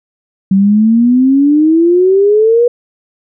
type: exponential sweep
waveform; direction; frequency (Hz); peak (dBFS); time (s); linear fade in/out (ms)
sine; up; 189.6 to 487.5; -5; 0.51-2.68; 5
effects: none